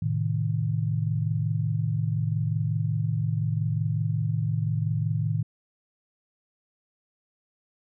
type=chord; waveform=sine; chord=A diminished; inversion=none; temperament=equal; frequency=110 / 130.81 / 155.56 Hz; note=A2 / C3 / Eb3; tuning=0 / 0 / 0 cents; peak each=-26 / -32 / -27 dBFS; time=0.02-5.43 s; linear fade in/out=5 ms; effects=none